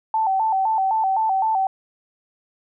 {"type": "tone with vibrato", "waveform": "sine", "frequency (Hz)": 823, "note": "G#5", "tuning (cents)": -16, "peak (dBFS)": -17, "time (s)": [0.14, 1.67], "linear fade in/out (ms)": 2, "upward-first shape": "square", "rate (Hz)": 3.9, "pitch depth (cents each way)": 120, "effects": []}